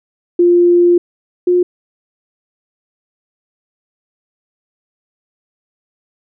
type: tone pair in turn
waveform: sine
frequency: 349.5 / 357 Hz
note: F4 / F4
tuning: +1 / +38 cents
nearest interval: unison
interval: 37 cents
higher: second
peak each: -6 / -8 dBFS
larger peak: first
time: 0.39-0.98 / 1.47-1.63 s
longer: first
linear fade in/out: 5 ms
effects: none